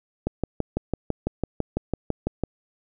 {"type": "click train", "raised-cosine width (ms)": 2, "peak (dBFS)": -10, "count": 14, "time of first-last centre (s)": [0.27, 2.437], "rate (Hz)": 6, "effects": []}